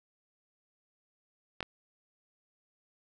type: clicks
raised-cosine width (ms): 0.3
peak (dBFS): -19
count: 2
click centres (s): 1.606 / 1.628
effects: none